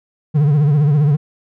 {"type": "tone with vibrato", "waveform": "triangle", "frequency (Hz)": 146.83, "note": "D3", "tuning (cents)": 0, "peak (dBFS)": -8, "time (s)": [0.34, 1.17], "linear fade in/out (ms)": 20, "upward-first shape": "triangle", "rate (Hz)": 15, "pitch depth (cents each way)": 120, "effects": []}